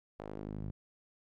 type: tone with band-pass filter sweep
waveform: sawtooth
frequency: 51.91 Hz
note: G#1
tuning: in tune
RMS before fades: -42 dBFS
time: 0.19-0.71 s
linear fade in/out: 10 ms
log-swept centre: 630 to 130 Hz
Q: 1.1
effects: none